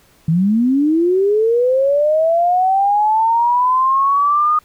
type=linear sweep; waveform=sine; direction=up; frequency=154 to 1236 Hz; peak=-11 dBFS; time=0.28-4.59 s; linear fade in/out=5 ms; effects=pink hiss -52 dBFS RMS until 4.64 s